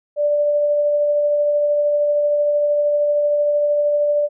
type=tone with tremolo; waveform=sine; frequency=587.3 Hz; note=D5; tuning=in tune; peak=-13 dBFS; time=0.16-4.29 s; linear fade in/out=50 ms; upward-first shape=triangle; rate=13 Hz; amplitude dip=25%; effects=none